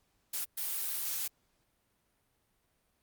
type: noise bursts at uneven times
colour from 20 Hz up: blue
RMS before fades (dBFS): -35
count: 2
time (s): 0.33-0.45 / 0.57-1.28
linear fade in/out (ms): 10
effects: pink hiss -75 dBFS RMS until 3.02 s + Opus 48 kbps